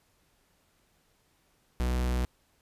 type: tone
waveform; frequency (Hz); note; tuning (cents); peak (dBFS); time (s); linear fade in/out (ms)
45% pulse; 61.74; B1; 0; -26; 1.8-2.25; 0
effects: pink hiss -69 dBFS RMS until 2.61 s + resampled to 32000 Hz